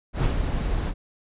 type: noise with ADSR envelope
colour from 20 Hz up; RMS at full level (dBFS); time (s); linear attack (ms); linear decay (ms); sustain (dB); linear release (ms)
brown; -19; 0.13-0.94; 110; 94; -6; 51
effects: resampled to 8000 Hz